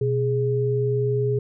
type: tone pair together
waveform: sine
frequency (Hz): 124.26 / 415.3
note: B2 / G#4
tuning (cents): +11 / 0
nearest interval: octave + major sixth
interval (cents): 2089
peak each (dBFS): -22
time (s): 0.01-1.39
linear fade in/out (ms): 5
effects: none